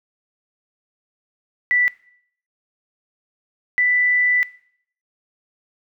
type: tone pair in turn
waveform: sine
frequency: 1970 / 1982.6 Hz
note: B6 / B6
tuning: -5 / +6 cents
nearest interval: unison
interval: 11 cents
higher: second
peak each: -14 dBFS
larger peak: neither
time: 1.71-1.88 / 3.78-4.43 s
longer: second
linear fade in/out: 0 ms
effects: noise-tail reverb RT60 0.6 s tail -19 dB re dry